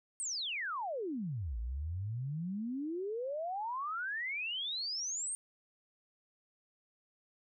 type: exponential two-way sweep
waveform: sine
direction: down then up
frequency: 8870 to 54 to 8870 Hz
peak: -35 dBFS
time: 0.2-5.35 s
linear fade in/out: 0 ms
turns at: 1.58 s
effects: none